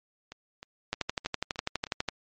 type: two click trains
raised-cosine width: 0.2 ms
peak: -11 / -24 dBFS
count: 15 / 6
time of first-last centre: 0.93-2.087 / 0.32-1.868 s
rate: 12.1 / 3.23 Hz
effects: low-pass 7000 Hz 12 dB/octave + MP3 48 kbps